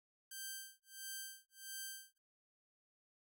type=tone with tremolo; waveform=5% pulse; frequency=1568 Hz; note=G6; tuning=in tune; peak=-33 dBFS; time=0.31-2.18 s; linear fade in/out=5 ms; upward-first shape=sine; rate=1.5 Hz; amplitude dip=100%; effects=noise-tail reverb RT60 0.1 s tail -19 dB re dry